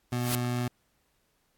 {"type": "noise with exponential growth", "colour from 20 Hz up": "white", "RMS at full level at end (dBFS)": -27, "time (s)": [0.11, 0.35], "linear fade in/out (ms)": 0, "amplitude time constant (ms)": 52}
{"type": "tone", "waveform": "25% pulse", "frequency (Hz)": 122.4, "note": "B2", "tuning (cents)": -15, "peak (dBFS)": -24, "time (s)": [0.12, 0.68], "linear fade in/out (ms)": 5}
{"effects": ["pink hiss -72 dBFS RMS until 1.57 s", "AAC 64 kbps"]}